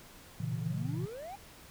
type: chord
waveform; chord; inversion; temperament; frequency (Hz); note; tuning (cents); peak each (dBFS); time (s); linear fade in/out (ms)
sine; A# diminished; none; equal; 116.54 / 138.59 / 164.81; A#2 / C#3 / E3; 0 / 0 / 0; -37; 0.4-1.06; 5
type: exponential sweep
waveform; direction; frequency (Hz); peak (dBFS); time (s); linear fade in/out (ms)
triangle; up; 110.2 to 830.6; -39; 0.51-1.36; 10
effects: pink hiss -54 dBFS RMS until 1.7 s